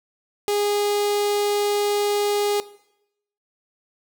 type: tone with notch filter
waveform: sawtooth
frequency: 411.2 Hz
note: G#4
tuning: 17 cents flat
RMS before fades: -22 dBFS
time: 0.48-2.6 s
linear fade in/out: 0 ms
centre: 1500 Hz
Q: 1.4
effects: noise-tail reverb RT60 0.8 s tail -18 dB re dry